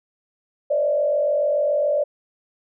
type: tone with frequency modulation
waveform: sine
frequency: 587.3 Hz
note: D5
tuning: in tune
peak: -17 dBFS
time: 0.7-2.04 s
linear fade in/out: 10 ms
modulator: 47 Hz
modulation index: 0.88
effects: none